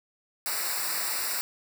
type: noise with comb filter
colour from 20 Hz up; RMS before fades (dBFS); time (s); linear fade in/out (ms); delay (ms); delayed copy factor
white; -30; 0.46-1.41; 0; 0.31; -0.9
effects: none